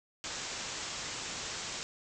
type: low-pass noise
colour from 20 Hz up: white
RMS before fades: -40 dBFS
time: 0.24-1.83 s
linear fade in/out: 0 ms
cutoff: 7700 Hz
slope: 96 dB/octave
effects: none